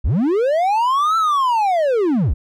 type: linear two-way sweep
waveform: triangle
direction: up then down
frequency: 38.71 to 1344 to 38.71 Hz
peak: -12 dBFS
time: 0.04-2.34 s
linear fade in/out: 10 ms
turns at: 1.17 s
effects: none